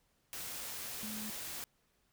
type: tone in noise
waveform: sine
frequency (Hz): 214.8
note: A3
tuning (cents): -41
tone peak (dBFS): -43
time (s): 1.03-1.3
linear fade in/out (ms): 0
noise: white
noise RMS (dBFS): -43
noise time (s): 0.33-1.64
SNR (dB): -3
effects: pink hiss -75 dBFS RMS until 2.12 s